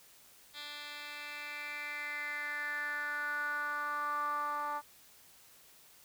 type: tone with band-pass filter sweep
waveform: 10% pulse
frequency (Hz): 293.7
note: D4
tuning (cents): 0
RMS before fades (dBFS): -38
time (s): 0.53-4.82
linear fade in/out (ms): 50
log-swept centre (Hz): 3300 to 1000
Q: 5.5
effects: white hiss -60 dBFS RMS until 6.04 s